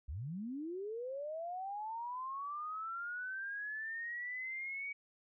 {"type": "linear sweep", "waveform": "sine", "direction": "up", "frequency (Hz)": [58.27, 2266], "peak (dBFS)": -39, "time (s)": [0.08, 4.93], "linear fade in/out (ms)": 10, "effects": []}